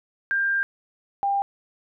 sine tone pair in turn, 1594 / 797.5 Hz, G6 / G5, +28 / +30 cents, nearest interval octave, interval 1198 cents, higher first, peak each -20 dBFS, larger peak neither, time 0.31-0.63 / 1.23-1.42 s, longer first, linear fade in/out 0 ms, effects none

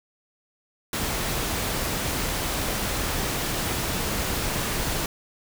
pink noise, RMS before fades -27 dBFS, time 0.93-5.06 s, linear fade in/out 2 ms, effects none

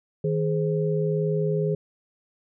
sine tone cluster, 158.4 / 418.9 / 521 Hz, D#3 / G#4 / C5, +31 / +15 / -7 cents, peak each -24 / -25 / -31 dBFS, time 0.24-1.75 s, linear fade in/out 5 ms, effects none

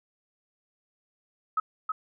sine tone with echo, 1279 Hz, D#6, 47 cents sharp, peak -22 dBFS, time 1.57-1.6 s, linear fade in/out 5 ms, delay 320 ms, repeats 1, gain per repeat -4 dB, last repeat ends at 1.92 s, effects none

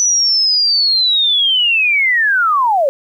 sine linear sweep, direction down, 5980 to 523.3 Hz, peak -10 dBFS, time 0-2.89 s, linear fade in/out 0 ms, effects 8-bit

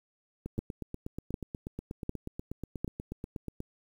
two click trains, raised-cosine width 3 ms, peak -18 / -24 dBFS, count 4 / 27, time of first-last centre 0.59-2.846 / 0.46-3.604 s, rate 1.33 / 8.27 Hz, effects 9-bit

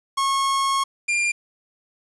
45% pulse tone pair in turn, 1091 / 2396 Hz, C#6 / D7, -28 / +34 cents, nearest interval octave + major second, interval 1362 cents, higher second, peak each -19 dBFS, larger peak neither, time 0.17-0.84 / 1.08-1.32 s, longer first, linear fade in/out 10 ms, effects resampled to 24000 Hz + 8-bit

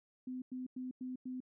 sine tone bursts, 254.8 Hz, C4, 46 cents flat, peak -39 dBFS, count 5, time 0.27-1.404 s, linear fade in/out 5 ms, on 150 ms, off 96 ms, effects none

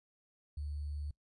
sine tone with sample-and-hold, 73.42 Hz, D2, in tune, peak -37 dBFS, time 0.57-1.11 s, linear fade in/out 5 ms, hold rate 4410 Hz, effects noise-tail reverb RT60 0.1 s tail -23 dB re dry + resampled to 24000 Hz

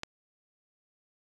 click, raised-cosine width 0.2 ms, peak -17 dBFS, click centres 0.034 s, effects resampled to 24000 Hz

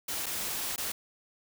white noise with dropouts, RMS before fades -34 dBFS, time 0.08-0.92 s, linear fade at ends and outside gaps 5 ms, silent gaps 0.26-0.264 / 0.761-0.779 s, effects none

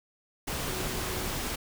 sine tone in noise, 370 Hz, F#4, in tune, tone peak -40 dBFS, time 0.68-1.26 s, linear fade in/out 10 ms, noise pink, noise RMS -33 dBFS, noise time 0.47-1.56 s, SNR -10 dB, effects none

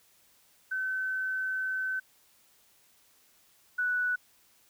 sine tone pair in turn, 1526 / 1480 Hz, G6 / F#6, -47 / 0 cents, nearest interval minor second, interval 53 cents, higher first, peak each -29 / -26 dBFS, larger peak second, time 0.71-2 / 3.78-4.16 s, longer first, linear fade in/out 10 ms, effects white hiss -64 dBFS RMS until 4.69 s

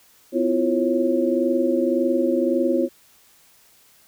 sine tone cluster, 253.9 / 330.2 / 352 / 544 Hz, B3 / E4 / F4 / C#5, +48 / +3 / +14 / -33 cents, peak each -23 dBFS, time 0.32-2.89 s, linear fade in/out 50 ms, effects white hiss -55 dBFS RMS until 4.07 s

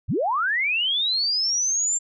sine linear sweep, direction up, 52.5 to 7400 Hz, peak -20 dBFS, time 0.08-1.99 s, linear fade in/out 20 ms, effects none

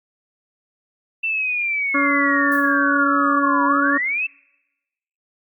sine linear two-way sweep, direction down then up, 2684 to 959 to 2684 Hz, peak -19 dBFS, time 1.23-4.27 s, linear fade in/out 10 ms, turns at 3.65 s
harmonic tone, 282.3 Hz, C#4, 32 cents sharp, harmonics 1 / 2 / 4 / 5 / 6, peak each -20 / -27 / -21 / -24 / -27 dBFS, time 1.94-3.98 s, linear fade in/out 10 ms
violet noise with exponential decay, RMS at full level -34 dBFS, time 2.52-2.89 s, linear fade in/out 0 ms, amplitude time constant 79 ms
effects noise-tail reverb RT60 1.0 s tail -26 dB re dry + Opus 48 kbps

